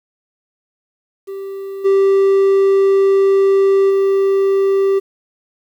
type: tone with level steps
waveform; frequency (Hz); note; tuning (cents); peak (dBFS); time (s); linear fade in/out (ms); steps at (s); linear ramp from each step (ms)
triangle; 390.8; G4; -5; -22 / -7 / -9; 1.27-5; 20; 1.84 / 3.89; 20
effects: 8-bit